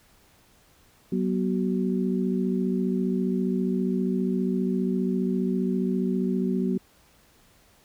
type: tone cluster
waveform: sine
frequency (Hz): 187.6 / 242.5 / 375.7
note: F#3 / B3 / F#4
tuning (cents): +24 / -31 / +26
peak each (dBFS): -25 / -27 / -30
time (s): 1.12-6.78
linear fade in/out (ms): 5
effects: pink hiss -59 dBFS RMS until 7.84 s